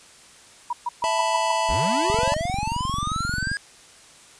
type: tone bursts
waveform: sine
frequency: 963 Hz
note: B5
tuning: 44 cents flat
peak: -22 dBFS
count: 6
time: 0.7-1.53 s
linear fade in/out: 5 ms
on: 30 ms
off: 130 ms
type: chord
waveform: square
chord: E suspended fourth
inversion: none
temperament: just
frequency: 659.3 / 879 / 988.9 Hz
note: E5 / A5 / B5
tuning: 0 / -2 / +2 cents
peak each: -27 / -25 / -26 dBFS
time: 1.04-2.34 s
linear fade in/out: 0 ms
type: linear sweep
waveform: square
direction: up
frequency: 35.69 to 1661.2 Hz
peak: -26 dBFS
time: 1.69-3.57 s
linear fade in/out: 0 ms
type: click train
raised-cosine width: 5 ms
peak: -17 dBFS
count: 33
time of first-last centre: 2.1-3.516 s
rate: 22.6 Hz
effects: white hiss -49 dBFS RMS until 4.39 s + resampled to 22050 Hz